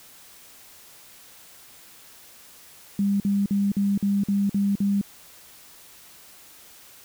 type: tone bursts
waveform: sine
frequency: 200.1 Hz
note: G3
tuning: 36 cents sharp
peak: -19 dBFS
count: 8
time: 2.99-5.013 s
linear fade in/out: 2 ms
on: 210 ms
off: 49 ms
effects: white hiss -49 dBFS RMS until 7.04 s